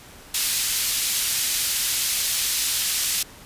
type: high-pass noise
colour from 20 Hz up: pink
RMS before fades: -23 dBFS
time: 0.34-3.23 s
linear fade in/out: 5 ms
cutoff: 3500 Hz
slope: 12 dB/octave
effects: pink hiss -45 dBFS RMS until 3.45 s + resampled to 32000 Hz